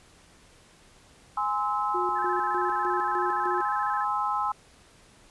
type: chord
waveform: sine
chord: Ab augmented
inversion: none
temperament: just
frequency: 830.6 / 1038.3 / 1297.8 Hz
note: Ab5 / C6 / E6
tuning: 0 / -14 / -27 cents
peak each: -29 dBFS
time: 1.37-4.52 s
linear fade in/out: 5 ms
type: tone with tremolo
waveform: sine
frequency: 359.9 Hz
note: F#4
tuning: 48 cents flat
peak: -29 dBFS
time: 1.94-3.62 s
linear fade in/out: 10 ms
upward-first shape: square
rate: 3.3 Hz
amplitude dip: 65%
type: tone with vibrato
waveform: sine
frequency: 1641 Hz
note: G#6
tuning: 21 cents flat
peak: -36 dBFS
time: 2.15-4.05 s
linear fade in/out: 20 ms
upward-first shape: square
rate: 14 Hz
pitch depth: 89 cents each way
effects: pink hiss -56 dBFS RMS until 5.3 s + resampled to 24000 Hz